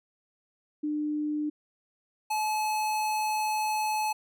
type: tone pair in turn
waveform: sine / square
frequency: 300 / 858.6 Hz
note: D4 / A5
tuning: +37 / -43 cents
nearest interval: octave + tritone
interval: 1820 cents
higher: second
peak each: -27 dBFS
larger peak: neither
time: 0.83-1.5 / 2.3-4.13 s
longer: second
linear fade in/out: 10 ms
effects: none